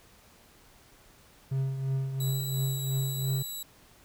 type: tone with tremolo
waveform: triangle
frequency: 134.2 Hz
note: C3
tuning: 44 cents sharp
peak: -23 dBFS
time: 1.51-3.43 s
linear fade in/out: 10 ms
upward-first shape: triangle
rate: 2.9 Hz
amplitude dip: 60%
type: tone with vibrato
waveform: 10% pulse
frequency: 3918 Hz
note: B7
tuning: 15 cents flat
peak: -29 dBFS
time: 2.2-3.63 s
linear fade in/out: 5 ms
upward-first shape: triangle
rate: 1.1 Hz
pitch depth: 11 cents each way
effects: pink hiss -58 dBFS RMS until 4.04 s